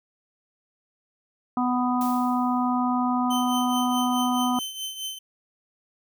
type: harmonic tone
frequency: 248.5 Hz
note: B3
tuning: 11 cents sharp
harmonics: 1 / 3 / 4 / 5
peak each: -23 / -28 / -29 / -30 dBFS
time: 1.57-4.59 s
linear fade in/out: 2 ms
type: noise with exponential decay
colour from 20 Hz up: blue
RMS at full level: -36 dBFS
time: 2.01-2.8 s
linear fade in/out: 1 ms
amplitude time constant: 170 ms
type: tone with tremolo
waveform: sawtooth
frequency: 3075 Hz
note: G7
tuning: 34 cents flat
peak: -25 dBFS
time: 3.3-5.19 s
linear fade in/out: 10 ms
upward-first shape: triangle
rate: 4.7 Hz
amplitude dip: 70%
effects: none

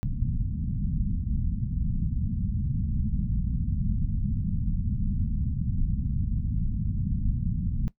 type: low-pass noise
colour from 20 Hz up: pink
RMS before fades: -27 dBFS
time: 0.03-7.88 s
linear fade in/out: 0 ms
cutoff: 220 Hz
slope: 48 dB/octave
effects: noise-tail reverb RT60 0.1 s tail -18 dB re dry

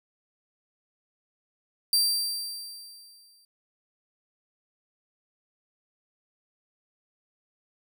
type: tone with exponential decay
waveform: sawtooth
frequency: 4700 Hz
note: D8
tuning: 1 cent sharp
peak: -16 dBFS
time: 1.93-3.45 s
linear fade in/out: 2 ms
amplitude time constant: 330 ms
effects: none

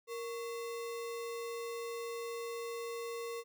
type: tone with sample-and-hold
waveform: sine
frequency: 466.2 Hz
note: A#4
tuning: in tune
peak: -38 dBFS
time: 0.07-3.44 s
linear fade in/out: 50 ms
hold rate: 1575 Hz
effects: none

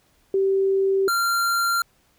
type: tone pair in turn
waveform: sine / square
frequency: 387.8 / 1382 Hz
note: G4 / F6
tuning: -19 / -19 cents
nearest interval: octave + minor seventh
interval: 2200 cents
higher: second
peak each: -17 / -20 dBFS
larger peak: first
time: 0.34-1.08 / 1.08-1.82 s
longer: neither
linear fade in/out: 2 ms
effects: pink hiss -62 dBFS RMS until 2.18 s

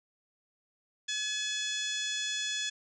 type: harmonic tone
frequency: 851 Hz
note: G#5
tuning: 42 cents sharp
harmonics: 2 / 3 / 4 / 5 / 6 / 7 / 8 / 9 / 10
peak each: -38 / -42 / -34 / -47 / -43 / -44 / -40 / -52 / -54 dBFS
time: 1.08-2.7 s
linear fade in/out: 10 ms
effects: none

